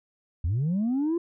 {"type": "linear sweep", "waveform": "sine", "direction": "up", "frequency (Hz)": [73.42, 349.2], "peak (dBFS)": -21, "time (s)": [0.44, 1.18], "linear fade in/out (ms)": 5, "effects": ["tanh soft clip ceiling -21 dBFS"]}